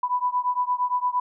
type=beating tone pair; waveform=sine; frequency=987.8 / 996.5 Hz; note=B5 / B5; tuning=0 / +15 cents; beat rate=8.7 Hz; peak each=-24 / -25 dBFS; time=0.03-1.2 s; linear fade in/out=5 ms; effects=none